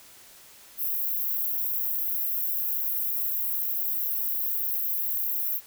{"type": "high-pass noise", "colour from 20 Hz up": "white", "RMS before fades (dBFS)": -28, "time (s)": [0.77, 5.61], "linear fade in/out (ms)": 50, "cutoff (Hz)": 12000, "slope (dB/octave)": 96, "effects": ["white hiss -51 dBFS RMS until 5.66 s"]}